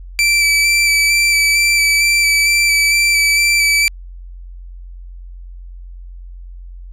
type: tone with vibrato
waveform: sawtooth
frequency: 2323 Hz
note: D7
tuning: 20 cents flat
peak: -7 dBFS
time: 0.19-3.88 s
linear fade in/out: 0 ms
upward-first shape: square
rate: 2.2 Hz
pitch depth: 13 cents each way
effects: added 44 Hz sine -30 dBFS peak until 6.92 s + low-pass 11000 Hz 12 dB/octave